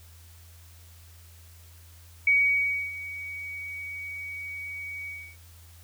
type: tone with ADSR envelope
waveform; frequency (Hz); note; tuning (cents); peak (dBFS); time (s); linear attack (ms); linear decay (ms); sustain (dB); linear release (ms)
sine; 2256; C#7; +30; -17; 2.27-5.37; 4; 640; -17; 290
effects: added 84 Hz sine -49 dBFS peak until 5.83 s + white hiss -56 dBFS RMS until 5.83 s